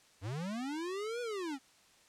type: linear two-way sweep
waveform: square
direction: up then down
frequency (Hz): 87.4 to 492.5 to 254.1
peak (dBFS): -37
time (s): 0.21-1.59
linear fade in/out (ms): 50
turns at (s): 1.21
effects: white hiss -64 dBFS RMS until 2.08 s + low-pass 8000 Hz 12 dB/octave

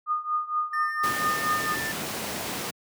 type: tone with tremolo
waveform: sine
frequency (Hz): 1226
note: D#6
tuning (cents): -26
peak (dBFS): -21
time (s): 0.06-1.76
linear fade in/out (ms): 50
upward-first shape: triangle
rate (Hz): 4.3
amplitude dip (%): 90
type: tone with pitch glide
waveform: triangle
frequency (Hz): 1802 to 1775.1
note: A6 to A6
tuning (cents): +41 to +15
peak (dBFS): -28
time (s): 0.73-1.92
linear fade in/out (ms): 5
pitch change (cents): -26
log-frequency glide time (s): 1.61-1.72
type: noise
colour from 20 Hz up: pink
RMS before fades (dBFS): -31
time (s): 1.03-2.71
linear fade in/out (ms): 10
effects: high-pass 150 Hz 12 dB/octave

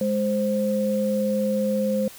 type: tone pair together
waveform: sine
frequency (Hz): 207.7 / 523.8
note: G#3 / C5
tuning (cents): 0 / +2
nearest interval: octave + major third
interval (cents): 1602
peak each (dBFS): -23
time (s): 0.01-2.08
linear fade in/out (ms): 2
effects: white hiss -44 dBFS RMS until 2.18 s

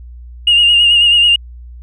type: tone with vibrato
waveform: sine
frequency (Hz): 2840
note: F7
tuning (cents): +28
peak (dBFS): -5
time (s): 0.47-1.36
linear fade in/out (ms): 5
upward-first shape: sine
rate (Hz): 9.2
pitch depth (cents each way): 36
effects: tanh soft clip ceiling -2 dBFS + added 60 Hz sine -30 dBFS peak until 1.82 s

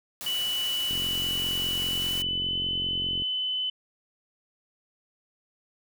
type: noise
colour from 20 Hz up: white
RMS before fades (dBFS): -37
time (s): 0.21-2.22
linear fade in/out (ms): 0
type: tone with pitch glide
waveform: sine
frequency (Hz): 2960 to 3022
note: F#7 to F#7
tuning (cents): 0 to +36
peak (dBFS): -26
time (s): 0.26-3.7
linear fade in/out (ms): 5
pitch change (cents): +36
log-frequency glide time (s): 1.88-2.58
type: click train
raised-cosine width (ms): 3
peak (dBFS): -26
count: 105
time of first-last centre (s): 0.91-3.221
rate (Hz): 45
effects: none

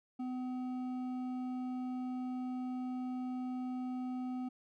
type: tone with hard clipping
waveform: triangle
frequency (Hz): 253.1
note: B3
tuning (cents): +43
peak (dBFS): -38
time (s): 0.19-4.49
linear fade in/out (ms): 10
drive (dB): 11
effects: none

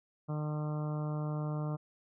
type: harmonic tone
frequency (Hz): 151.1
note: D3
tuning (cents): +50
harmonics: 1 / 2 / 3 / 4 / 5 / 6 / 7 / 8 / 9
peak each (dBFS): -33 / -43 / -47 / -45 / -50 / -53 / -51 / -51 / -56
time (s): 0.28-1.77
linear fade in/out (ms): 20
effects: none

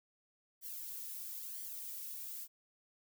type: noise with flanger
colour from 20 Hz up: violet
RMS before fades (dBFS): -45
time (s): 0.61-2.48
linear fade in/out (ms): 50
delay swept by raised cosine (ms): 0.76 to 2.56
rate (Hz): 1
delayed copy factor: -0.85
effects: none

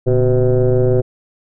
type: tone with frequency modulation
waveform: sine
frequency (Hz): 246.9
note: B3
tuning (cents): 0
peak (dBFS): -9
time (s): 0.06-1.02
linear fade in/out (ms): 20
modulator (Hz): 130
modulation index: 2.1
effects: tanh soft clip ceiling -6 dBFS

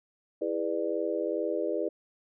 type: chord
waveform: sine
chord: E dominant seventh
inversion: none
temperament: just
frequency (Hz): 329.6 / 412 / 494.4 / 593.3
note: E4 / G#4 / B4 / D5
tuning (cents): 0 / -14 / +2 / +18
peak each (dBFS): -33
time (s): 0.41-1.89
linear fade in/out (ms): 10
effects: none

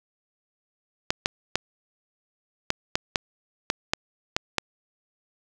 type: clicks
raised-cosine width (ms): 0.2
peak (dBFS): -4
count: 10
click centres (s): 1.105 / 1.259 / 1.556 / 2.704 / 2.955 / 3.158 / 3.701 / 3.935 / 4.365 / 4.583
effects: none

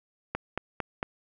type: click train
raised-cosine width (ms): 0.5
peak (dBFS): -14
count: 4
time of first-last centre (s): 0.35-1.029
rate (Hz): 4.42
effects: none

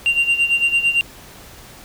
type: tone with tremolo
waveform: sine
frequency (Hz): 2774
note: F7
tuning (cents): -12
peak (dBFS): -9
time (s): 0.06-1.01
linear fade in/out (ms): 0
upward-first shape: sine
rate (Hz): 8.9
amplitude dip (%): 80
effects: tanh soft clip ceiling -11 dBFS + pink hiss -41 dBFS RMS until 1.84 s

